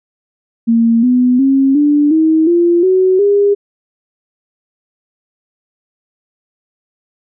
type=tone with pitch steps; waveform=sine; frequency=230 / 249.4 / 270.4 / 293.1 / 317.8 / 344.6 / 373.6 / 405.1 Hz; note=A#3 / B3 / C#4 / D4 / D#4 / F4 / F#4 / G#4; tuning=-23 / +17 / -43 / -3 / +37 / -23 / +17 / -43 cents; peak=-7 dBFS; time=0.67-3.55 s; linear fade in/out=20 ms; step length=360 ms; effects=none